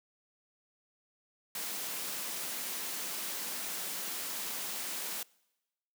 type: high-pass noise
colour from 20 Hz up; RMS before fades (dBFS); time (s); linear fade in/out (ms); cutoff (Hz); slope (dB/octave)
white; -38; 1.55-5.23; 2; 160; 48
effects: noise-tail reverb RT60 1.0 s tail -25 dB re dry